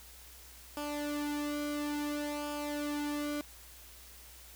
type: tone with flanger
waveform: sawtooth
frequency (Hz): 293.7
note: D4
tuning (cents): 0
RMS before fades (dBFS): -36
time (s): 0.77-3.41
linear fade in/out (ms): 0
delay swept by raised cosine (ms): 0.5 to 2.3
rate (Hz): 0.58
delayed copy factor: -0.7
effects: added 60 Hz sine -56 dBFS peak until 4.55 s + white hiss -54 dBFS RMS until 4.55 s